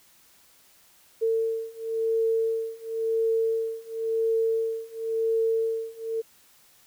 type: beating tone pair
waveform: sine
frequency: 450 / 450.95 Hz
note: A4 / A4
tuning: +39 / +43 cents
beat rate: 0.95 Hz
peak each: -27 / -26 dBFS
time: 1.21-6.22 s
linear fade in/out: 20 ms
effects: white hiss -58 dBFS RMS until 6.86 s